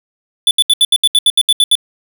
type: tone bursts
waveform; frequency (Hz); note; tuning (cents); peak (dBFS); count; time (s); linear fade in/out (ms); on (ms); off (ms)
square; 3478; A7; -21; -7; 12; 0.47-1.753; 2; 40; 73
effects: none